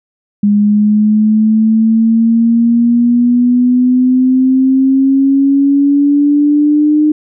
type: exponential sweep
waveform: sine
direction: up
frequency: 204.6 to 304.5 Hz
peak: -6 dBFS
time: 0.43-7.12 s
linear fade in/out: 5 ms
effects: none